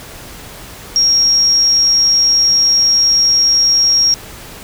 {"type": "tone", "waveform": "sine", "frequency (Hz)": 5590, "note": "F8", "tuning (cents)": 1, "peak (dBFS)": -8, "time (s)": [0.96, 4.14], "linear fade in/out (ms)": 0, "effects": ["pink hiss -33 dBFS RMS until 4.63 s"]}